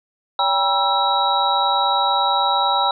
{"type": "tone cluster", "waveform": "sine", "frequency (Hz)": [568, 794, 963, 1330, 3867], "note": ["C#5", "G5", "B5", "E6", "B7"], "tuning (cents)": [42, 22, -44, 15, -37], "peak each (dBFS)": [-28, -20, -20, -23, -22], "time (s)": [0.39, 2.91], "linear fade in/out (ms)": 2, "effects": []}